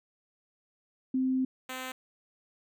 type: tone pair in turn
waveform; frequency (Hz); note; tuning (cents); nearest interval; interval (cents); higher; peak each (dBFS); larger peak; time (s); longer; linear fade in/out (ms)
sine / 5% pulse; 260 / 257.8; C4 / C4; -11 / -26; unison; 15; first; -25 / -25; neither; 1.14-1.45 / 1.69-1.92; first; 5
effects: none